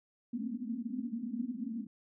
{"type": "band-pass noise", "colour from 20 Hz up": "pink", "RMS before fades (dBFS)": -38, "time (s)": [0.33, 1.87], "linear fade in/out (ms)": 5, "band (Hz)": [220, 260], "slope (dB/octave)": 96, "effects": []}